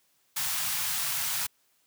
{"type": "band-stop noise", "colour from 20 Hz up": "white", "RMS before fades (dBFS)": -30, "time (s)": [0.36, 1.47], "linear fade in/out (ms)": 10, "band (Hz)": [170, 780], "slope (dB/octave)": 24, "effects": ["white hiss -69 dBFS RMS until 1.86 s", "high-pass 100 Hz 12 dB/octave"]}